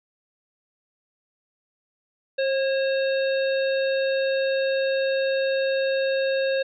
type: harmonic tone with a mistuned harmonic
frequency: 536 Hz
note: C5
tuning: 42 cents sharp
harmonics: 1 / 3 / 5 / 7 / 8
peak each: -21 / -31 / -35 / -38 / -39 dBFS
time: 2.38-6.63 s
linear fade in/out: 10 ms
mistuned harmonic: 3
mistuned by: +30 cents
effects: none